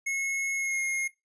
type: tone with pitch glide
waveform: square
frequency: 2177 to 2145 Hz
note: C#7 to C7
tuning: -32 to +42 cents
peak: -28 dBFS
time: 0.06-1.08 s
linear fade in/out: 10 ms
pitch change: -26 cents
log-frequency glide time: 0.55-0.81 s
effects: noise-tail reverb RT60 0.2 s tail -18 dB re dry + resampled to 24000 Hz